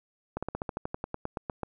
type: slowing click train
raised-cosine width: 1 ms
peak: -18 dBFS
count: 15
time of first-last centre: 0.37-1.633 s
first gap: 56 ms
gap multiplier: 1.07
effects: none